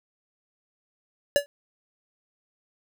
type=tone with exponential decay; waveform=square; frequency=572 Hz; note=D5; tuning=46 cents flat; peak=-13 dBFS; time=1.36-1.46 s; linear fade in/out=0 ms; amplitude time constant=21 ms; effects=none